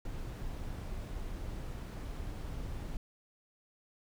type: noise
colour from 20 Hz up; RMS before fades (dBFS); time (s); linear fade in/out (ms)
brown; -40; 0.05-2.97; 2
effects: none